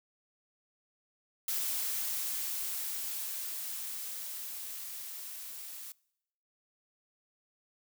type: noise with level ramp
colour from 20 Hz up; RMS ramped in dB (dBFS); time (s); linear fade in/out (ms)
blue; -33 to -45; 1.48-5.92; 2
effects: noise-tail reverb RT60 0.8 s tail -24 dB re dry